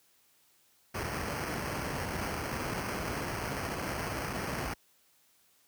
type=noise with sample-and-hold; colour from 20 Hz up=pink; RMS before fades=-35 dBFS; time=0.94-4.74 s; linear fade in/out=10 ms; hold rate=3675 Hz; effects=white hiss -67 dBFS RMS until 5.67 s + high-pass 60 Hz 12 dB/octave